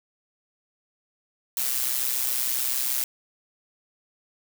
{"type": "noise with amplitude modulation", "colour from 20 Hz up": "blue", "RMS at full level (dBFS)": -23, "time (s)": [1.57, 3.04], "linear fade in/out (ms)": 2, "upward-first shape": "sine", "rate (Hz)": 127, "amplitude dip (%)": 70, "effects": []}